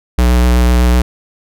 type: tone with vibrato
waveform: square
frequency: 61 Hz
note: B1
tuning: 21 cents flat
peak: -8 dBFS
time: 0.18-1.02 s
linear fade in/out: 5 ms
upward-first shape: sine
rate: 8 Hz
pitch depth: 18 cents each way
effects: none